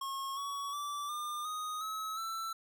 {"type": "tone with pitch steps", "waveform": "square", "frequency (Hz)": [1086, 1123.6, 1162.6, 1202.9, 1244.6, 1287.8, 1332.4], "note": ["C#6", "C#6", "D6", "D6", "D#6", "E6", "E6"], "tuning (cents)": [-36, 23, -18, 41, 0, -41, 18], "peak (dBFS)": -37, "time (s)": [0.01, 2.53], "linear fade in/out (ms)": 5, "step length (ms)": 360, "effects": []}